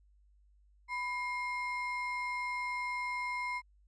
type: ring-modulated tone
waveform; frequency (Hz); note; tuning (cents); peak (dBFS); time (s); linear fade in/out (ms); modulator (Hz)
triangle; 1561; G6; -8; -29; 0.88-3.62; 50; 570
effects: added 50 Hz sine -62 dBFS peak until 3.87 s + resampled to 24000 Hz